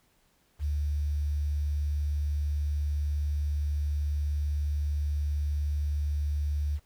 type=tone with quantisation; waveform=sine; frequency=73.4 Hz; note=D2; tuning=in tune; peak=-26 dBFS; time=0.59-6.8 s; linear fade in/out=50 ms; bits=9; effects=pink hiss -68 dBFS RMS until 6.85 s